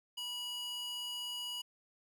square tone with high-pass filter, 972 Hz, B5, 28 cents flat, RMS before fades -41 dBFS, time 0.17-1.62 s, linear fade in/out 10 ms, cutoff 2700 Hz, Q 2.3, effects none

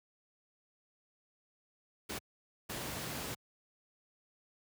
pink noise bursts at uneven times, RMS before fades -40 dBFS, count 2, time 2.09-2.19 / 2.69-3.35 s, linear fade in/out 10 ms, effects high-pass 80 Hz 12 dB/octave

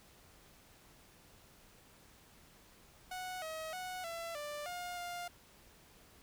sawtooth tone with pitch steps, 737 / 636 / 736 / 671 / 590 / 711 / 703 Hz, F#5 / D#5 / F#5 / E5 / D5 / F5 / F5, -7 / +38 / -9 / +31 / +8 / +31 / +11 cents, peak -37 dBFS, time 3.11-5.28 s, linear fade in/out 5 ms, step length 310 ms, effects pink hiss -62 dBFS RMS until 6.22 s

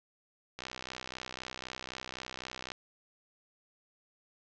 click train, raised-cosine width 0.2 ms, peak -22 dBFS, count 137, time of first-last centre 0.59-2.718 s, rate 63.9 Hz, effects low-pass 6000 Hz 12 dB/octave

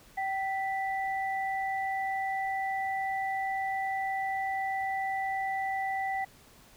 sine tone pair together, 773 / 1975 Hz, G5 / B6, -24 / 0 cents, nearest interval octave + major third, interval 1624 cents, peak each -30 / -35 dBFS, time 0.17-6.25 s, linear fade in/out 10 ms, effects pink hiss -57 dBFS RMS until 6.76 s

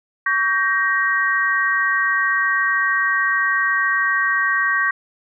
sine chord, G diminished, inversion second, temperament just, 1128.9 / 1568 / 1881.6 Hz, Db6 / G6 / Bb6, +31 / 0 / +16 cents, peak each -22 / -20 / -19 dBFS, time 0.26-4.91 s, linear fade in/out 5 ms, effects none

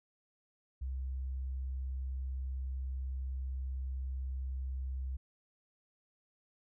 sine tone, 65.41 Hz, C2, in tune, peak -35 dBFS, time 0.81-5.17 s, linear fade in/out 10 ms, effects none

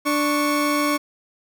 30% pulse tone pair together, 293.7 / 1107 Hz, D4 / C#6, 0 / -3 cents, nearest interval octave + major seventh, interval 2297 cents, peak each -18 / -20 dBFS, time 0.05-0.98 s, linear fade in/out 20 ms, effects none

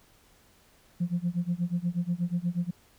sine tone with tremolo, 174.61 Hz, F3, in tune, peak -22 dBFS, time 1-2.71 s, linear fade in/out 10 ms, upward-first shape sine, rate 8.3 Hz, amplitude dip 95%, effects tanh soft clip ceiling -20 dBFS + pink hiss -61 dBFS RMS until 2.98 s

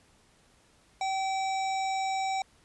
harmonic tone with a mistuned harmonic, 769 Hz, G5, 33 cents flat, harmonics 1 / 3 / 5 / 7 / 9 / 10, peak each -28 / -38 / -42 / -45 / -47 / -48 dBFS, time 1.01-2.42 s, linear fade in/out 2 ms, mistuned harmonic 7, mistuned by +44 cents, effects pink hiss -63 dBFS RMS until 2.64 s + resampled to 24000 Hz

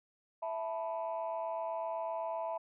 sine chord, E suspended fourth, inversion none, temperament equal, 659.3 / 880 / 987.8 Hz, E5 / A5 / B5, 0 / 0 / 0 cents, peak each -36 / -40 / -40 dBFS, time 0.42-2.58 s, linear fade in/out 10 ms, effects tanh soft clip ceiling -28 dBFS

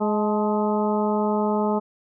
harmonic tone with a mistuned harmonic, 210 Hz, G#3, 19 cents sharp, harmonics 1 / 2 / 3 / 4 / 5 / 6, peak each -23 / -25 / -28 / -27 / -33 / -34 dBFS, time 0-1.8 s, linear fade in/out 20 ms, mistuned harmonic 4, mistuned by +46 cents, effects none

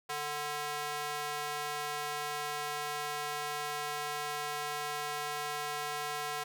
square tone with high-pass filter, 148.2 Hz, D3, 16 cents sharp, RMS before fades -37 dBFS, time 0.09-6.44 s, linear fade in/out 10 ms, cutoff 780 Hz, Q 1, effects none

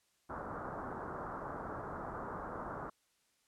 white low-pass noise, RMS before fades -43 dBFS, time 0.29-2.9 s, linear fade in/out 10 ms, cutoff 1400 Hz, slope 48 dB/octave, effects white hiss -75 dBFS RMS until 3.47 s + low-pass 10000 Hz 12 dB/octave

